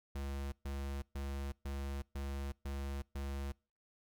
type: tone bursts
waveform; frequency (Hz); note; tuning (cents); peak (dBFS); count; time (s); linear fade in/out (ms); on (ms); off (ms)
square; 69.3; C#2; 0; -39; 7; 0.15-3.52; 5; 370; 130
effects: noise-tail reverb RT60 0.4 s tail -26 dB re dry

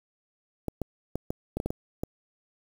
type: clicks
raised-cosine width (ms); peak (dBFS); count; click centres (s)
2; -16; 9; 0.683 / 0.817 / 1.156 / 1.305 / 1.57 / 1.601 / 1.66 / 1.705 / 2.035
effects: 7-bit

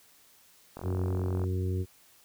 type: click train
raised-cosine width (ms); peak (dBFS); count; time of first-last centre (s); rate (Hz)
1; -26; 31; 0.77-1.44; 44.8
type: harmonic tone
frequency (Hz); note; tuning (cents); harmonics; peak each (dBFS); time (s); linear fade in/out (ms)
92.5; F#2; 0; 1 / 2 / 3 / 4 / 5; -28 / -39 / -41 / -37 / -45; 0.82-1.86; 50
effects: white hiss -60 dBFS RMS until 2.24 s

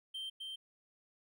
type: tone with echo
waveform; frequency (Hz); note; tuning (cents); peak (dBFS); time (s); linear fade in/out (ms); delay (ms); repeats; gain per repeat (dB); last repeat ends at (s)
triangle; 3136; G7; 0; -38; 0.14-0.3; 10; 260; 1; -2; 0.56
effects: none

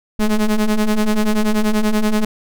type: ring-modulated tone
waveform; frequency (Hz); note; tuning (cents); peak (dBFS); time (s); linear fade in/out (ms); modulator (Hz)
square; 105.8; G#2; +33; -11; 0.19-2.25; 5; 111
effects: none

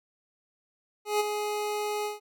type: tone with ADSR envelope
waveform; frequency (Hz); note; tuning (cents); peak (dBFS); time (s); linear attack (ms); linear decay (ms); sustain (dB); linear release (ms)
25% pulse; 418.6; G#4; +14; -18; 1.05-2.2; 150; 21; -7; 150
effects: none

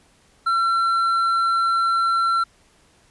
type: tone with hard clipping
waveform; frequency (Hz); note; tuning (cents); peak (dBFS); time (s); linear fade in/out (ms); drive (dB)
sine; 1355; E6; +47; -18; 0.46-2.44; 10; 4
effects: pink hiss -57 dBFS RMS until 3.1 s + resampled to 24000 Hz

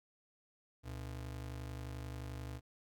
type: ring-modulated tone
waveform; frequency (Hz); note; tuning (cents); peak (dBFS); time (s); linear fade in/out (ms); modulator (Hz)
square; 94.5; F#2; +37; -40; 0.83-2.61; 50; 25.7
effects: none

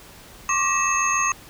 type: tone cluster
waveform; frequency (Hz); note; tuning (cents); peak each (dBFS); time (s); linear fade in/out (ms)
sine; 1085 / 1172 / 1907 / 2619 / 6460; C#6 / D6 / A#6 / E7 / G#8; -37 / -4 / +39 / -12 / -49; -24 / -25 / -30 / -25 / -24; 0.49-1.32; 2
effects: pink hiss -45 dBFS RMS until 1.49 s

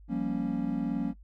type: chord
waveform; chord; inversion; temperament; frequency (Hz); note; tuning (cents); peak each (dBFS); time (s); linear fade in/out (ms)
triangle; G half-diminished seventh; third; equal; 174.61 / 196 / 233.1 / 277.2; F3 / G3 / Bb3 / Db4; 0 / 0 / 0 / 0; -33 / -34 / -30 / -30; 0.08-1.14; 50
effects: noise-tail reverb RT60 0.1 s tail -17 dB re dry + added 50 Hz sine -49 dBFS peak until 1.23 s

